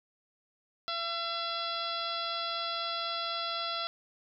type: harmonic tone with a mistuned harmonic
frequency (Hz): 676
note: E5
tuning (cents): +43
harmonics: 1 / 2 / 3 / 4 / 5 / 6 / 7 / 8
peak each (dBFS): -40 / -36 / -47 / -45 / -38 / -40 / -43 / -47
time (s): 0.88-3.87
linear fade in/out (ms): 0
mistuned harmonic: 8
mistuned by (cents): -80
effects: none